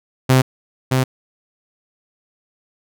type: tone with echo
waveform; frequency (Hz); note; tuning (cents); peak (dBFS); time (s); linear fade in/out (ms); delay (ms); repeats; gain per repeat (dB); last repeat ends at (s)
sawtooth; 130; C3; -11; -6; 0.29-0.42; 10; 620; 1; -4; 1.04
effects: none